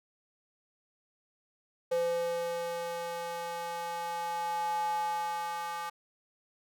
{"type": "tone with high-pass filter sweep", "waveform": "square", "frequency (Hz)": 170.3, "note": "F3", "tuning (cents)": -43, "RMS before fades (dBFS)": -34, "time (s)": [1.91, 5.9], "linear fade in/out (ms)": 10, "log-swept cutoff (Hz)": [530, 1000], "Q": 7.3, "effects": []}